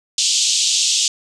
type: band-pass noise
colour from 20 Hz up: white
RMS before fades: -17 dBFS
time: 0.18-1.08 s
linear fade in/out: 2 ms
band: 2900 to 7700 Hz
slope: 48 dB/octave
effects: none